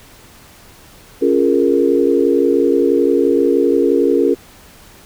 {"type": "chord", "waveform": "sine", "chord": "Bb minor seventh", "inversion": "first", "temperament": "equal", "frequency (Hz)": [277.2, 349.2, 415.3, 466.2], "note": ["Db4", "F4", "Ab4", "Bb4"], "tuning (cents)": [0, 0, 0, 0], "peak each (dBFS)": -16, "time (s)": [1.21, 4.35], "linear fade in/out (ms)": 20, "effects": ["pink hiss -43 dBFS RMS until 5.05 s"]}